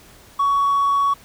triangle tone, 1121 Hz, C#6, 19 cents sharp, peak -12 dBFS, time 0.39-1.14 s, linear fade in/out 10 ms, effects tanh soft clip ceiling -11 dBFS + pink hiss -47 dBFS RMS until 1.24 s

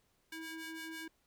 sawtooth ring-modulated tone, 648 Hz, E5, 30 cents flat, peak -36 dBFS, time 0.32-1.08 s, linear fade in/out 5 ms, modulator 969 Hz, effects pink hiss -75 dBFS RMS until 1.26 s

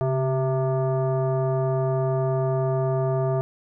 sine tone with frequency modulation, 135.4 Hz, C#3, 40 cents flat, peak -20 dBFS, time 0.01-3.41 s, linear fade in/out 0 ms, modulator 525 Hz, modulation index 1.1, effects none

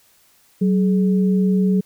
sine tone pair together, 188.2 / 422.9 Hz, F#3 / G#4, +30 / +31 cents, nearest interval octave + major second, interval 1401 cents, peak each -14 / -24 dBFS, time 0.61-1.81 s, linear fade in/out 10 ms, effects white hiss -56 dBFS RMS until 1.85 s

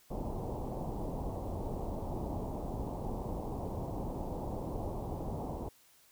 pink low-pass noise, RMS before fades -38 dBFS, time 0.1-5.69 s, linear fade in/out 10 ms, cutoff 950 Hz, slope 48 dB/octave, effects white hiss -64 dBFS RMS until 6.11 s

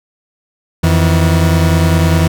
40% pulse tone pair together, 85.67 / 161.3 Hz, F2 / E3, -33 / -37 cents, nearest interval major seventh, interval 1096 cents, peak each -10 / -11 dBFS, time 0.83-2.28 s, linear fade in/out 10 ms, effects none

